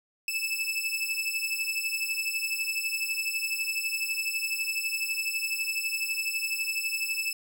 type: beating tone pair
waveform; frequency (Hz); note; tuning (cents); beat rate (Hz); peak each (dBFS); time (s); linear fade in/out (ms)
sawtooth; 2618 / 2630; E7 / E7; -13 / -5; 12; -28; 0.28-7.33; 2
effects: none